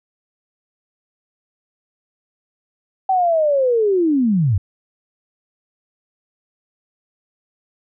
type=linear sweep; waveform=sine; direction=down; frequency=772 to 85.2 Hz; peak=-13 dBFS; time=3.09-4.58 s; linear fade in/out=5 ms; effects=none